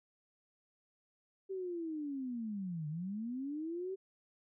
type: linear two-way sweep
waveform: sine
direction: down then up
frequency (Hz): 390 to 146.83 to 390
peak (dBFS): -37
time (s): 1.49-3.96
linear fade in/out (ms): 20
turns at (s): 2.88
effects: none